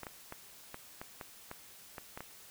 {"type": "clicks", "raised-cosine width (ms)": 0.5, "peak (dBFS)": -27, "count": 10, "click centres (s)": [0.033, 0.068, 0.324, 0.744, 1.015, 1.212, 1.514, 1.982, 2.175, 2.206], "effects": ["white hiss -55 dBFS RMS until 2.5 s"]}